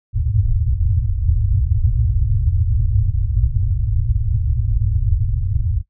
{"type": "low-pass noise", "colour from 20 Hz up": "white", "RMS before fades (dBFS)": -17, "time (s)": [0.13, 5.83], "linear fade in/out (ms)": 50, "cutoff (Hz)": 120, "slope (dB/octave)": 96, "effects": ["noise-tail reverb RT60 0.1 s tail -18 dB re dry"]}